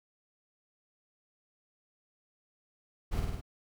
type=noise with echo; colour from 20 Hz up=brown; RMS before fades=-32 dBFS; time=3.11-3.21 s; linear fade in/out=20 ms; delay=51 ms; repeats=4; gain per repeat=-2 dB; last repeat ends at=3.414 s; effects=none